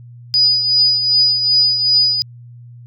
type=tone with tremolo; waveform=sine; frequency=4947 Hz; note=D#8; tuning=11 cents flat; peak=-8 dBFS; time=0.34-2.22 s; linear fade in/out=0 ms; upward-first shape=triangle; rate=2.6 Hz; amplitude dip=60%; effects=added 120 Hz sine -35 dBFS peak until 2.86 s